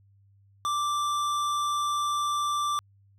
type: tone with hard clipping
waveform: sine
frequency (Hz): 1174.7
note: D6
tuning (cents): 0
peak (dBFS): -27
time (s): 0.65-2.79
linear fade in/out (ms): 0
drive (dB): 14
effects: added 99 Hz sine -57 dBFS peak until 3.18 s